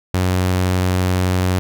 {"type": "tone", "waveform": "sawtooth", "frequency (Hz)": 91.8, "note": "F#2", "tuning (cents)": -13, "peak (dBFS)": -11, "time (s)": [0.14, 1.59], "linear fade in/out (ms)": 0, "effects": []}